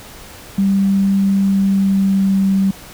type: tone with pitch glide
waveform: sine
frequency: 196 to 193.75 Hz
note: G3 to G3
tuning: 0 to -20 cents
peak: -11 dBFS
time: 0.58-2.71 s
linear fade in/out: 5 ms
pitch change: -20 cents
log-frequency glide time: 1.31-2.53 s
effects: pink hiss -37 dBFS RMS until 2.93 s